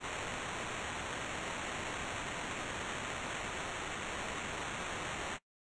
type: noise with sample-and-hold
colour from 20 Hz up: white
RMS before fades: -40 dBFS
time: 0-5.39 s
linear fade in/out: 50 ms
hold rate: 4900 Hz
effects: noise-tail reverb RT60 0.1 s tail -20 dB re dry + resampled to 22050 Hz